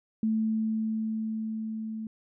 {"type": "tone with level ramp", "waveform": "sine", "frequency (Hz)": 220, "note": "A3", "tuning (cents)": 0, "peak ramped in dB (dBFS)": [-23, -33], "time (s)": [0.23, 2.07], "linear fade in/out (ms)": 2, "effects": []}